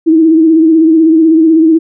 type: tone with vibrato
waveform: sine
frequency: 321.6 Hz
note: E4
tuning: 43 cents flat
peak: -3 dBFS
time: 0.06-1.79 s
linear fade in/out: 20 ms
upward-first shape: sine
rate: 16 Hz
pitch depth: 51 cents each way
effects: none